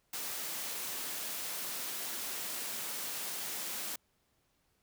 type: high-pass noise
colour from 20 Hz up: white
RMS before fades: -39 dBFS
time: 0.13-3.96 s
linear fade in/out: 5 ms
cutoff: 180 Hz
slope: 12 dB/octave
effects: pink hiss -75 dBFS RMS until 4.82 s